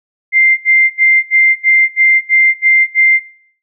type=tone bursts; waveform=sine; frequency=2093 Hz; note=C7; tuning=in tune; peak=-5 dBFS; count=9; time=0.32-3.204 s; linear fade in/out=50 ms; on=260 ms; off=68 ms; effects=noise-tail reverb RT60 0.6 s tail -21 dB re dry